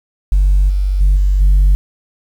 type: tone with level steps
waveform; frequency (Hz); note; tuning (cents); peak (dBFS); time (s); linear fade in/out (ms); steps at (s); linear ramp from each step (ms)
sine; 47.87; G1; -40; -6 / -11 / -5 / -8 / -4; 0.32-1.75; 0; 0.69 / 1 / 1.16 / 1.4; 10
effects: tanh soft clip ceiling -5 dBFS + 7-bit